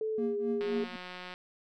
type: tone with pitch glide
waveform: sine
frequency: 436.8 to 409.9 Hz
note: A4 to G#4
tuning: -13 to -23 cents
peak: -30 dBFS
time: 0.01-0.84 s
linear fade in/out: 2 ms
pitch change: -110 cents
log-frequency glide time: 0.16-0.23 s
type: tone with tremolo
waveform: triangle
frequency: 233.1 Hz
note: A#3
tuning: in tune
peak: -28 dBFS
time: 0.18-0.96 s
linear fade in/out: 2 ms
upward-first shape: triangle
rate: 3.8 Hz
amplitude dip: 100%
type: click train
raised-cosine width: 0.3 ms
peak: -27 dBFS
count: 133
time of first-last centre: 0.61-1.339 s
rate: 181 Hz
effects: none